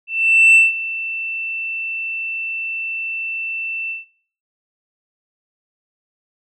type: tone with ADSR envelope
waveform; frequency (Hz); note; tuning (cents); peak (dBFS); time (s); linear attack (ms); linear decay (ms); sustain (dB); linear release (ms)
sine; 2673; E7; +23; -4; 0.07-4.05; 480; 170; -18; 150
effects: noise-tail reverb RT60 0.6 s tail -25 dB re dry + tanh soft clip ceiling -5 dBFS